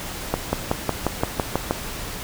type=accelerating click train; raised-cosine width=1 ms; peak=-5 dBFS; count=9; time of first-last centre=0.34-1.71 s; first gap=190 ms; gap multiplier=0.97; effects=pink hiss -32 dBFS RMS until 2.23 s